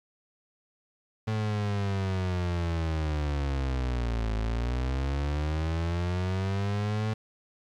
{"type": "linear two-way sweep", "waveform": "35% pulse", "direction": "down then up", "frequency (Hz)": [110, 53.6, 110], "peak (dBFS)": -25, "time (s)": [1.27, 7.14], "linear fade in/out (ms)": 10, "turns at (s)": 4.35, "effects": ["low-pass 5000 Hz 12 dB/octave", "10-bit"]}